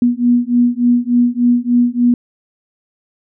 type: beating tone pair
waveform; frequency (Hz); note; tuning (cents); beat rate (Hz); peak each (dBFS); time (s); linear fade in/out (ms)
sine; 240.6 / 244; B3 / B3; -45 / -21; 3.4; -13; 0.02-2.14; 2
effects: none